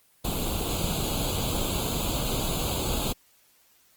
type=noise with comb filter; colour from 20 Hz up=pink; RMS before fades=-28 dBFS; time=0.24-3.13 s; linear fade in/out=10 ms; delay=0.27 ms; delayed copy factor=+1; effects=white hiss -62 dBFS RMS until 3.96 s + Opus 24 kbps